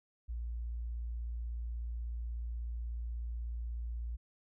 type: tone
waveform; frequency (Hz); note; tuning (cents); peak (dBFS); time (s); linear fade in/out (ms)
sine; 58.2; A#1; -2; -36; 0.28-4.17; 20
effects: none